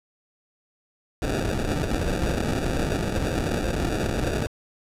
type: noise with sample-and-hold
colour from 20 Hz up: pink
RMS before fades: -25 dBFS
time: 1.22-4.47 s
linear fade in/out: 2 ms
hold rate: 1050 Hz
effects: low-pass 11000 Hz 12 dB/octave